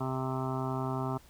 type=harmonic tone; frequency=130.81 Hz; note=C3; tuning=in tune; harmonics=1 / 2 / 3 / 5 / 6 / 7 / 8 / 9 / 10; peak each=-34 / -37 / -39 / -41 / -42 / -42 / -43 / -44 / -44 dBFS; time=0-1.18 s; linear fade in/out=10 ms; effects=added 60 Hz sine -59 dBFS peak until 1.29 s + pink hiss -59 dBFS RMS until 1.29 s